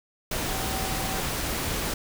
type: tone in noise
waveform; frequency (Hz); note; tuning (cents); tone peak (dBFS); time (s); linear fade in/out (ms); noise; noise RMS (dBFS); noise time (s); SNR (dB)
sine; 765; G5; -42; -36; 0.48-1.22; 5; pink; -29; 0.31-1.94; -10
effects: none